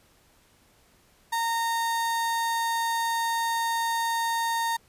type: tone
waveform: 35% pulse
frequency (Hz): 921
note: A#5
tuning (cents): -21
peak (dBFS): -23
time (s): 1.32-4.77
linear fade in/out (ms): 10
effects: pink hiss -61 dBFS RMS until 4.88 s + resampled to 32000 Hz